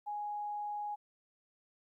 sine tone, 830.6 Hz, G#5, in tune, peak -36 dBFS, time 0.06-0.96 s, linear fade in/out 20 ms, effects 13-bit

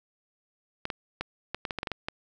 clicks, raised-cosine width 0.3 ms, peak -15 dBFS, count 11, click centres 0.854 / 0.902 / 1.21 / 1.546 / 1.652 / 1.708 / 1.787 / 1.831 / 1.872 / 1.917 / 2.085 s, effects none

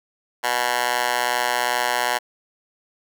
10% pulse tone with high-pass filter, 122.5 Hz, B2, 14 cents flat, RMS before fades -22 dBFS, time 0.43-2.19 s, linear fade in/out 20 ms, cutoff 1000 Hz, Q 1.9, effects none

